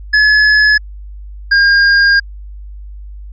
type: tone pair in turn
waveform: square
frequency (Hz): 1706 / 1613.7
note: G#6 / G6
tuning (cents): +46 / +50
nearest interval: minor second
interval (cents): 96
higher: first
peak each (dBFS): -7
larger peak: neither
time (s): 0.13-0.78 / 1.51-2.2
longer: second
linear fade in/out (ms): 10
effects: added 50 Hz sine -27 dBFS peak until 3.32 s + resampled to 16000 Hz